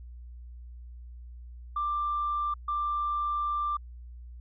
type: tone bursts at uneven times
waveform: sine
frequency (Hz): 1182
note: D6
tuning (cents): +11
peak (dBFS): -26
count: 2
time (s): 1.76-2.54 / 2.68-3.77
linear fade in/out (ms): 5
effects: tanh soft clip ceiling -22 dBFS + added 60 Hz sine -42 dBFS peak until 4.4 s